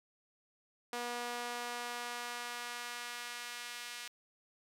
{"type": "tone with high-pass filter sweep", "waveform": "sawtooth", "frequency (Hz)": 241.1, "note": "B3", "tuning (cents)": -41, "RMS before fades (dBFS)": -42, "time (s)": [0.93, 4.08], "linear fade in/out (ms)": 0, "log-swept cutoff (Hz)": [570, 2200], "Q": 0.85, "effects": ["low-pass 12000 Hz 12 dB/octave"]}